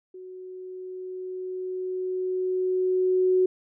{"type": "tone with level ramp", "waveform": "sine", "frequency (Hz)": 370, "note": "F#4", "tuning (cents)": 0, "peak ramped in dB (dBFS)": [-39, -17], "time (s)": [0.14, 3.46], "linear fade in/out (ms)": 5, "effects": []}